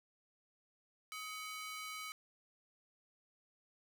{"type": "ring-modulated tone", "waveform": "sawtooth", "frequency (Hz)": 1756, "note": "A6", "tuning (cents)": -4, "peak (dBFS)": -37, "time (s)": [1.12, 2.12], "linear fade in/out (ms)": 0, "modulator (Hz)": 491, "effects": ["13-bit"]}